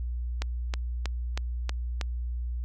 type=click train; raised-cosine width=0.2 ms; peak=-14 dBFS; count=6; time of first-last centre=0.42-2.012 s; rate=3.14 Hz; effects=added 60 Hz sine -29 dBFS peak until 2.64 s